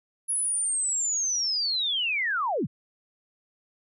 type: linear sweep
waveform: sine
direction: down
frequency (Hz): 10548 to 85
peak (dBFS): -24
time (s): 0.28-2.67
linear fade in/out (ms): 20
effects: none